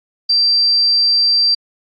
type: tone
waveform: sine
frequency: 4700 Hz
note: D8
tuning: 1 cent sharp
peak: -10 dBFS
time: 0.29-1.55 s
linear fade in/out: 10 ms
effects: AAC 64 kbps